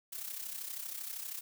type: noise with amplitude modulation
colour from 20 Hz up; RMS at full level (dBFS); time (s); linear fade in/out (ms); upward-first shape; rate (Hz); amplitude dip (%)
blue; -39; 0.12-1.41; 10; sine; 32.7; 65
effects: none